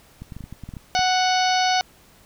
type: clicks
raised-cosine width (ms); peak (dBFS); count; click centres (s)
5; -23; 11; 0.22 / 0.322 / 0.366 / 0.407 / 0.44 / 0.526 / 0.637 / 0.69 / 0.738 / 0.768 / 0.992
type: harmonic tone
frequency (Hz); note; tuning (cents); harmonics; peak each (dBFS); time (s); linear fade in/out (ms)
740; F#5; 0; 1 / 2 / 3 / 4 / 5 / 6 / 7 / 8; -19 / -27 / -29 / -29 / -31 / -28 / -32 / -32; 0.95-1.81; 0
effects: pink hiss -53 dBFS RMS until 2.25 s

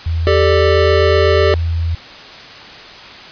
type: tone with pitch glide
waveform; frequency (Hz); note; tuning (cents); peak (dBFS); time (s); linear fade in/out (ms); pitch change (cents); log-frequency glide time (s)
sine; 82.41 to 83.18; E2 to E2; 0 to +16; -14; 0.06-1.95; 5; +16; 0.6-1.1
type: chord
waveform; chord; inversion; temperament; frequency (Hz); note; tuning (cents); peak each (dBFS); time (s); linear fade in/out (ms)
square; G suspended second; none; equal with one note detuned; 392 / 440 / 592.1; G4 / A4 / D5; 0 / 0 / +14; -15 / -16 / -16; 0.27-1.54; 0
effects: white hiss -34 dBFS RMS until 3.31 s + resampled to 11025 Hz

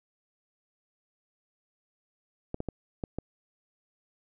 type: clicks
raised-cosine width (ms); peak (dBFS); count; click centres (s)
2; -19; 5; 2.544 / 2.604 / 2.687 / 3.038 / 3.186
effects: none

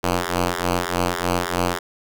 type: ring-modulated tone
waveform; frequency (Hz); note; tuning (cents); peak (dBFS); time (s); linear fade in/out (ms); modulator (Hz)
5% pulse; 88.3; F2; +20; -6; 0.03-1.79; 10; 399
effects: none

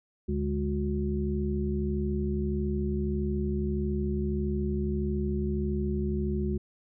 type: harmonic tone with a mistuned harmonic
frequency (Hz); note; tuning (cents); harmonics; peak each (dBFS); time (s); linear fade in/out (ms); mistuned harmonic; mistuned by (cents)
72.8; D2; -15; 1 / 2 / 3 / 5; -30 / -36 / -31 / -33; 0.28-6.58; 10; 3; -91
effects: none

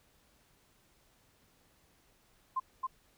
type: tone with echo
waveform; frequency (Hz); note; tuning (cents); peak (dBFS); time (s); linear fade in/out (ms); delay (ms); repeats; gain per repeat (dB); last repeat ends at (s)
sine; 1046.5; C6; 0; -29; 2.56-2.6; 10; 270; 1; -2; 2.87
effects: pink hiss -68 dBFS RMS until 3.17 s

